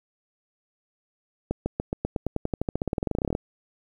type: accelerating click train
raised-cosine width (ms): 2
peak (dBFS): -12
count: 28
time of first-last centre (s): 1.51-3.351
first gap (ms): 150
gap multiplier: 0.93
effects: 9-bit